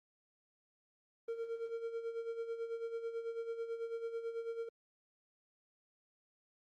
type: tone with tremolo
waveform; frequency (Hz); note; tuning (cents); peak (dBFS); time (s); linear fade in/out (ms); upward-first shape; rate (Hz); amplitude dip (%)
triangle; 460; A#4; -23; -34; 1.28-4.69; 5; sine; 9.1; 65
effects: Opus 24 kbps